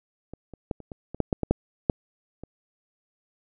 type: clicks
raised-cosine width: 2 ms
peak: -25 / -28 / -14 / -29 / -24 / -22 / -8 / -9 / -12 / -6 / -6 / -25 dBFS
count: 12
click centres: 0.336 / 0.537 / 0.712 / 0.803 / 0.918 / 1.146 / 1.203 / 1.328 / 1.433 / 1.51 / 1.898 / 2.436 s
effects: none